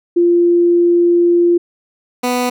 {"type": "tone pair in turn", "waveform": ["sine", "15% pulse"], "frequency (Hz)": [346.4, 247.7], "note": ["F4", "B3"], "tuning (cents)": [-14, 5], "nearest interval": "tritone", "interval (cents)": 581, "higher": "first", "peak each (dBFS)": -8, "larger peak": "neither", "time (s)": [[0.16, 1.58], [2.23, 2.5]], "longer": "first", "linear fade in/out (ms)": 10, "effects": []}